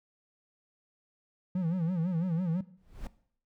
triangle tone with vibrato, 173.5 Hz, F3, 11 cents flat, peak -25 dBFS, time 1.55-2.61 s, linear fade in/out 5 ms, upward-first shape sine, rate 6 Hz, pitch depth 140 cents each way
brown noise with exponential growth, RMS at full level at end -34 dBFS, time 2.77-3.07 s, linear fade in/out 2 ms, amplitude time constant 65 ms
effects noise-tail reverb RT60 0.6 s tail -18 dB re dry

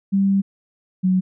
sine tone pair in turn, 196 / 185.53 Hz, G3 / F#3, 0 / +5 cents, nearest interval minor second, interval 95 cents, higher first, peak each -14 dBFS, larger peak neither, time 0.12-0.42 / 1.03-1.21 s, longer first, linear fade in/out 20 ms, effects none

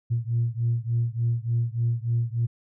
sine beating tone pair, 115.9 / 119.3 Hz, A#2 / A#2, -10 / +41 cents, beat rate 3.4 Hz, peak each -24 / -25 dBFS, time 0.1-2.47 s, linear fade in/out 20 ms, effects tanh soft clip ceiling -16 dBFS

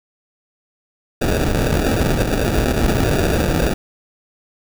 pink noise with sample-and-hold, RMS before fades -17 dBFS, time 1.21-3.74 s, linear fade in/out 10 ms, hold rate 1050 Hz, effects none

